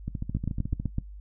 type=two click trains; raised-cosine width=5 ms; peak=-15 / -19 dBFS; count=6 / 11; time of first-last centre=0.35-0.984 / 0.08-0.799 s; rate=7.89 / 13.9 Hz; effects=noise-tail reverb RT60 0.1 s tail -17 dB re dry + added 50 Hz sine -40 dBFS peak until 1.2 s